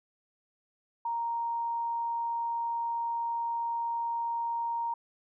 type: tone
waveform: sine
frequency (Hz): 932.3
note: A#5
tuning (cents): 0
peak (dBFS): -29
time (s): 1.05-4.94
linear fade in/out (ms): 5
effects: none